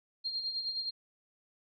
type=tone with tremolo; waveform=sine; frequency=4208 Hz; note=C8; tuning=9 cents sharp; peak=-31 dBFS; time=0.24-0.91 s; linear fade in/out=20 ms; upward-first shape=sine; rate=9.6 Hz; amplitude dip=55%; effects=none